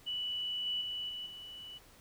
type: tone with level steps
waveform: sine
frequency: 2960 Hz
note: F#7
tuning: in tune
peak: -34 / -32 / -36 / -39 / -45 dBFS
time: 0.06-1.79 s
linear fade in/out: 20 ms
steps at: 0.66 / 0.81 / 1.09 / 1.26 s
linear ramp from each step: 5 ms
effects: pink hiss -60 dBFS RMS until 2 s